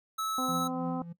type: tone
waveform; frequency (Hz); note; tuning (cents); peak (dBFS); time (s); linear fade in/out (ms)
square; 1300; E6; -24; -31; 0.18-0.68; 10
type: harmonic tone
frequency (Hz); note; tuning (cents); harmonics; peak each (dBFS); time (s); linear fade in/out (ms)
256.7; C4; -33; 1 / 2 / 3 / 4 / 5; -33 / -40 / -38 / -44 / -45; 0.38-1.02; 2
type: tone with tremolo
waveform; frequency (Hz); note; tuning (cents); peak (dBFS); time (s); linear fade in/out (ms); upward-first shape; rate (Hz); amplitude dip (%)
triangle; 170; F3; -46; -31; 0.48-1.13; 10; triangle; 3.1; 70
effects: noise-tail reverb RT60 0.1 s tail -18 dB re dry